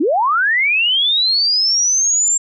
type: linear sweep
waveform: sine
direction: up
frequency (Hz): 256.4 to 7459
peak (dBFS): -12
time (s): 0-2.38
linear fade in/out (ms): 10
effects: none